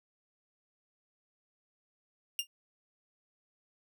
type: tone with exponential decay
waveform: sawtooth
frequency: 2810 Hz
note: F7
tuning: 10 cents sharp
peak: -23 dBFS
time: 2.39-2.47 s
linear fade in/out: 1 ms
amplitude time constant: 16 ms
effects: none